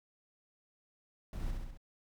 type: noise with echo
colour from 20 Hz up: brown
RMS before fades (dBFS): -39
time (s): 1.33-1.51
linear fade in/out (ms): 2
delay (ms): 66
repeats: 4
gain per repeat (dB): -3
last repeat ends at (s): 1.774
effects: none